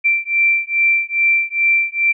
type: beating tone pair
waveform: sine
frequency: 2349 / 2351.4 Hz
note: D7 / D7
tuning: 0 / +2 cents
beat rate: 2.4 Hz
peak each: -16 dBFS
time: 0.04-2.13 s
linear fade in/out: 20 ms
effects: none